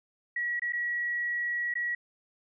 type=tone with dropouts; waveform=sine; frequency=1921 Hz; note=B6; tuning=48 cents flat; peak=-28 dBFS; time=0.36-1.95 s; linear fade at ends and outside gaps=5 ms; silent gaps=0.596-0.619 / 0.724-0.732 / 1.74-1.753 s; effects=none